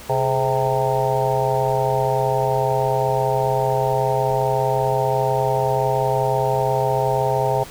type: harmonic tone with a mistuned harmonic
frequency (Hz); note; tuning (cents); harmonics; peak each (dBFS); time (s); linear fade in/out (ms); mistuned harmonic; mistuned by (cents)
130.81; C3; 0; 1 / 3 / 4 / 5 / 6 / 7; -24 / -24 / -24 / -24 / -24 / -24; 0.09-7.64; 10; 3; +110
effects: pink hiss -39 dBFS RMS until 7.7 s